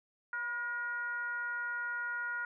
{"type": "tone with frequency modulation", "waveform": "sine", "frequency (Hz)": 1432, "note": "F6", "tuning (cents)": 43, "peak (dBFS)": -34, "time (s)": [0.33, 2.45], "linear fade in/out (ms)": 2, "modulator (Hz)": 457, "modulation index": 0.56, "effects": []}